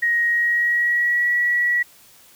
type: tone with pitch glide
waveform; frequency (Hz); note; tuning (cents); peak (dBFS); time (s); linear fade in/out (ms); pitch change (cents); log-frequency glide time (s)
sine; 1882 to 1932.7; A#6 to B6; +16 to -38; -16; 0.02-1.83; 10; +46; 0.25-1.3
effects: white hiss -50 dBFS RMS until 2.35 s